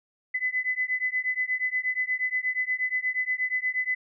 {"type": "beating tone pair", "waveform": "sine", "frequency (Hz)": [2008, 2016.4], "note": ["B6", "B6"], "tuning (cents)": [28, 35], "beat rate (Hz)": 8.4, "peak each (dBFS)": -28, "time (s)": [0.34, 3.95], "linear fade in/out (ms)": 10, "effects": []}